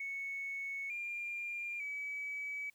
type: tone with pitch steps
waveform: sine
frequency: 2211 / 2397 / 2285 Hz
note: C#7 / D7 / D7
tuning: -5 / +35 / -48 cents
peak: -37 dBFS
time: 0-2.7 s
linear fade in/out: 5 ms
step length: 900 ms
effects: tanh soft clip ceiling -33 dBFS + white hiss -72 dBFS RMS until 2.74 s